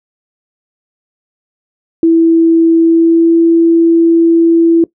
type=tone with pitch glide; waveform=sine; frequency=329.6 to 332.9 Hz; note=E4 to E4; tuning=0 to +17 cents; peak=-4 dBFS; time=2.03-4.84 s; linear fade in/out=2 ms; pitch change=+17 cents; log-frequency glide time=2.78-3.36 s; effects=noise-tail reverb RT60 0.1 s tail -19 dB re dry